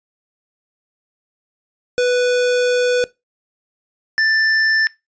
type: tone pair in turn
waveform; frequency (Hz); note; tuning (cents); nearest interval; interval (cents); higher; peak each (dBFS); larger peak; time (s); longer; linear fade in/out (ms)
square; 493.9 / 1769.2; B4 / A6; 0 / +9; octave + minor seventh; 2209; second; -14; neither; 1.98-3.04 / 4.18-4.87; first; 0
effects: noise-tail reverb RT60 0.2 s tail -20 dB re dry + resampled to 16000 Hz